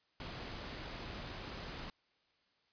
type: noise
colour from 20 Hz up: pink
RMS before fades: -45 dBFS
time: 0.2-1.9 s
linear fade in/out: 2 ms
effects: white hiss -75 dBFS RMS until 2.72 s + resampled to 11025 Hz